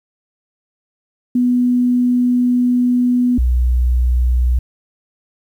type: tone pair in turn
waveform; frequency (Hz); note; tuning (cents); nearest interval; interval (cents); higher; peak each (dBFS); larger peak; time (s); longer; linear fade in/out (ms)
sine; 246.6 / 61.65; B3 / B1; -2 / -2; 2 octaves; 2400; first; -11; neither; 1.35-3.38 / 3.38-4.59; first; 5
effects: 8-bit